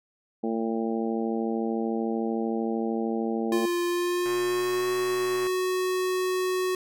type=harmonic tone; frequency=113.3 Hz; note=A#2; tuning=49 cents flat; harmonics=2 / 3 / 4 / 5 / 6 / 7; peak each=-28 / -31 / -32 / -39 / -40 / -37 dBFS; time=0.43-3.66 s; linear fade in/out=10 ms
type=tone with pitch glide; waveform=square; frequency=348.8 to 369.3 Hz; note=F4 to F#4; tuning=-2 to -3 cents; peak=-25 dBFS; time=3.52-6.75 s; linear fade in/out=2 ms; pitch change=+99 cents; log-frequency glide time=3.86-4.93 s
type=click train; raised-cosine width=0.5 ms; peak=-24 dBFS; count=146; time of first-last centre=4.26-5.468 s; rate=120 Hz
effects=none